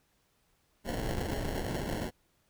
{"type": "noise with sample-and-hold", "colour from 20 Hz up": "pink", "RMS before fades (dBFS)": -34, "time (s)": [0.84, 2.11], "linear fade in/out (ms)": 50, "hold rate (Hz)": 1225, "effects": ["pink hiss -72 dBFS RMS until 2.49 s"]}